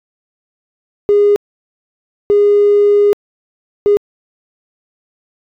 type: tone bursts at uneven times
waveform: triangle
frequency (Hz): 410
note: G#4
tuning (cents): -22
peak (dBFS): -3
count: 3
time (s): 1.09-1.36 / 2.3-3.13 / 3.86-3.97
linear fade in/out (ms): 0
effects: tanh soft clip ceiling -4 dBFS